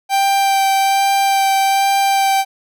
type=tone with vibrato; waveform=45% pulse; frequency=784 Hz; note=G5; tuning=in tune; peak=-12 dBFS; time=0.09-2.45 s; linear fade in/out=50 ms; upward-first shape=sine; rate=1.2 Hz; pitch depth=11 cents each way; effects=none